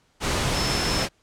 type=tone in noise; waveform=sine; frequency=5274 Hz; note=E8; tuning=in tune; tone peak=-28 dBFS; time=0.52-1.07 s; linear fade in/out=50 ms; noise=pink; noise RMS=-24 dBFS; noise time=0.2-1.09 s; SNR=-7 dB; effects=pink hiss -64 dBFS RMS until 1.22 s + low-pass 8000 Hz 12 dB/octave